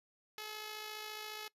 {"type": "tone with amplitude modulation", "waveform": "5% pulse", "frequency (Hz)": 427.6, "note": "A4", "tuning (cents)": -49, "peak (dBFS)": -30, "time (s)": [0.38, 1.48], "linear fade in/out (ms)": 2, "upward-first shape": "sine", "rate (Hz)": 54.6, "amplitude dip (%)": 40, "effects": ["noise-tail reverb RT60 0.1 s tail -21 dB re dry", "resampled to 32000 Hz"]}